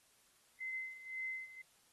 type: tone with tremolo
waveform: sine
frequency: 2058 Hz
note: C7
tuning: 29 cents flat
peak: -38 dBFS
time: 0.6-1.62 s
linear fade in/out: 10 ms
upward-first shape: sine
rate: 1.9 Hz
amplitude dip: 80%
effects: white hiss -70 dBFS RMS until 1.92 s + AAC 32 kbps